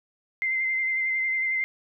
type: tone with vibrato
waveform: sine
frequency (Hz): 2080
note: C7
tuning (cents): -11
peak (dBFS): -23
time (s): 0.42-1.64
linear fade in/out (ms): 0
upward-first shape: sine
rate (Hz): 11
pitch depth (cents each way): 21
effects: none